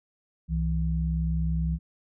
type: tone pair together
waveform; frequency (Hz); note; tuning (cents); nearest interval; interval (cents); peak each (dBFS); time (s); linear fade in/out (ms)
sine; 64.73 / 163.2; C2 / E3; -18 / -17; octave + major third; 1601; -26 / -27; 0.48-1.79; 50
effects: none